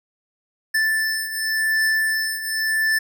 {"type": "beating tone pair", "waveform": "square", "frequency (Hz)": [1760, 1760.9], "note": ["A6", "A6"], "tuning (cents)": [0, 1], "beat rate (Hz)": 0.9, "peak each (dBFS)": [-26, -21], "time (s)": [0.74, 2.99], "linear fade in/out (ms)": 10, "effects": []}